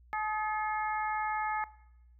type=harmonic tone with a mistuned harmonic; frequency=429.5 Hz; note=A4; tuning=42 cents flat; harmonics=2 / 3 / 4 / 5; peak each=-33 / -37 / -39 / -41 dBFS; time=0.13-1.64 s; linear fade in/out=0 ms; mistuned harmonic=3; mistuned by=-36 cents; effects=noise-tail reverb RT60 0.8 s tail -19 dB re dry + added 60 Hz sine -56 dBFS peak until 2.19 s